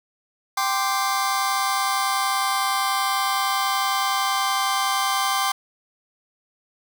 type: chord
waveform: sawtooth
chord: G suspended fourth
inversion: none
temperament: just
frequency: 784 / 1045.3 / 1176 Hz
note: G5 / C6 / D6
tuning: 0 / -2 / +2 cents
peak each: -21 dBFS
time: 0.57-5.52 s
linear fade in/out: 5 ms
effects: none